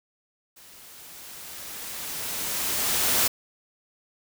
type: noise with level ramp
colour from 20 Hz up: white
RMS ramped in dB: -50 to -21 dBFS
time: 0.56-3.28 s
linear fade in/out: 10 ms
effects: none